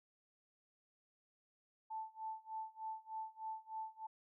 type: tone with tremolo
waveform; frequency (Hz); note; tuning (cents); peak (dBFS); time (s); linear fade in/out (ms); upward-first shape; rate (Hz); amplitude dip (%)
sine; 880; A5; 0; -40; 1.9-4.07; 10; sine; 3.3; 95
effects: none